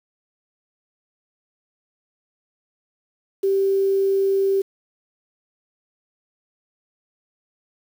sine tone with quantisation, 390 Hz, G4, 9 cents flat, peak -16 dBFS, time 3.43-4.62 s, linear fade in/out 10 ms, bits 7, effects none

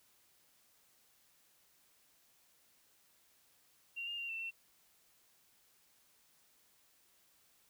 sine tone with pitch steps, 2760 / 2818 / 2769 / 2681 / 2705 Hz, F7 / F7 / F7 / E7 / E7, -21 / +15 / -15 / +29 / +44 cents, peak -39 dBFS, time 3.96-4.51 s, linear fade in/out 20 ms, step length 110 ms, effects white hiss -70 dBFS RMS until 7.69 s

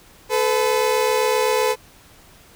30% pulse tone pair together, 435.3 / 503.1 Hz, A4 / B4, -19 / +32 cents, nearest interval minor third, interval 251 cents, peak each -17 dBFS, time 0.29-1.76 s, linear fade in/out 50 ms, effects pink hiss -49 dBFS RMS until 2.55 s

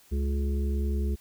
harmonic tone with a mistuned harmonic, 70.2 Hz, C#2, 22 cents sharp, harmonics 1 / 3 / 5 / 6, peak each -25 / -35 / -39 / -41 dBFS, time 0.11-1.16 s, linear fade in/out 20 ms, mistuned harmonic 1, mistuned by -17 cents, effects white hiss -58 dBFS RMS until 1.2 s

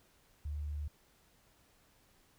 sine tone, 74 Hz, D2, 14 cents sharp, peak -36 dBFS, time 0.45-0.88 s, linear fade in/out 5 ms, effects pink hiss -68 dBFS RMS until 2.38 s

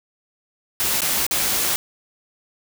white noise with dropouts, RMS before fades -21 dBFS, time 0.8-1.76 s, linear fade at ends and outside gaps 0 ms, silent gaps 1.006-1.019 / 1.266-1.311 s, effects none

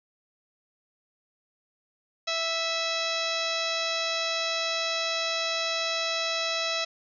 harmonic tone with a mistuned harmonic, 659.3 Hz, E5, in tune, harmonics 1 / 2 / 3 / 4 / 5 / 6 / 7 / 8 / 9 / 10, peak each -33 / -35 / -37 / -34 / -37 / -32 / -42 / -35 / -43 / -44 dBFS, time 2.27-6.85 s, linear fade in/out 10 ms, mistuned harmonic 4, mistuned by -32 cents, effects none

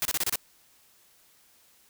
white noise bursts, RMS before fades -27 dBFS, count 6, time 0.02-0.357 s, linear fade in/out 0 ms, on 32 ms, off 29 ms, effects white hiss -61 dBFS RMS until 1.89 s

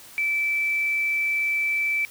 sine tone, 2321 Hz, D7, 21 cents flat, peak -21 dBFS, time 0.18-2.05 s, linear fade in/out 0 ms, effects white hiss -46 dBFS RMS until 2.1 s

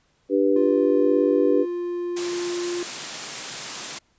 harmonic tone, 98 Hz, G2, in tune, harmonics 3 / 4 / 5, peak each -21 / -21 / -21 dBFS, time 0.29-1.66 s, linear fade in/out 50 ms
triangle tone, 350.4 Hz, F4, 6 cents sharp, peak -23 dBFS, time 0.56-2.83 s, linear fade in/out 2 ms
white high-pass noise, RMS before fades -31 dBFS, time 2.16-3.99 s, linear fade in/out 10 ms, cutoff 120 Hz, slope 48 dB/octave
effects pink hiss -65 dBFS RMS until 4.18 s + resampled to 16000 Hz

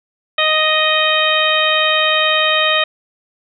harmonic tone, 622.3 Hz, D#5, in tune, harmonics 1 / 2 / 3 / 4 / 5 / 6, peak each -19 / -19 / -19 / -19 / -19 / -19 dBFS, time 0.38-2.84 s, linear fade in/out 5 ms, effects none

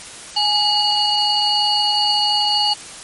sine tone cluster, 835 / 2898 / 4346 / 4570 Hz, G#5 / F#7 / C#8 / D8, +9 / -37 / -35 / -48 cents, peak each -20 dBFS, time 0.36-2.74 s, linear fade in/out 10 ms, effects white hiss -35 dBFS RMS until 3.03 s + MP3 48 kbps

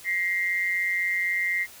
sine tone pair together, 1909.1 / 2093 Hz, A#6 / C7, +41 / 0 cents, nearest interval major second, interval 159 cents, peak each -27 / -25 dBFS, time 0.04-1.67 s, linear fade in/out 50 ms, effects white hiss -47 dBFS RMS until 1.8 s

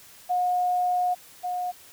sine tone pair in turn, 721 / 721 Hz, F#5 / F#5, -45 / -45 cents, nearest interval unison, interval 0 cents, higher neither, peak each -21 / -26 dBFS, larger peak first, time 0.29-1.15 / 1.43-1.72 s, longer first, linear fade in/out 20 ms, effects white hiss -50 dBFS RMS until 1.92 s

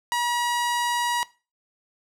sawtooth tone, 960 Hz, B5, 49 cents flat, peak -18 dBFS, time 0.12-1.23 s, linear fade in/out 0 ms, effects noise-tail reverb RT60 0.3 s tail -19 dB re dry + low-pass 12000 Hz 12 dB/octave

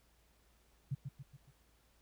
sine tone with echo, 136.5 Hz, C#3, 26 cents flat, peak -33 dBFS, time 0.91-0.95 s, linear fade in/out 10 ms, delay 140 ms, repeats 4, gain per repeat -6 dB, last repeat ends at 1.51 s, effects added 56 Hz sine -70 dBFS peak until 2.01 s + pink hiss -72 dBFS RMS until 2.01 s

